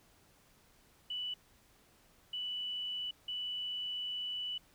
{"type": "tone bursts at uneven times", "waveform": "sine", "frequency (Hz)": 2968, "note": "F#7", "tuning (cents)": 5, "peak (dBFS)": -36, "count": 3, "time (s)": [[1.1, 1.34], [2.33, 3.11], [3.28, 4.58]], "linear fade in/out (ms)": 5, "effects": ["pink hiss -66 dBFS RMS until 4.74 s"]}